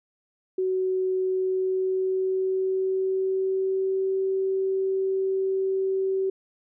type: tone with pitch glide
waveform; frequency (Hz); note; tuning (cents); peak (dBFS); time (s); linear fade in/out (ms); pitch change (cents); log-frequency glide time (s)
sine; 373.9 to 383.1; F#4 to G4; +18 to -40; -22; 0.58-6.3; 5; +42; 1.17-4.18
effects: none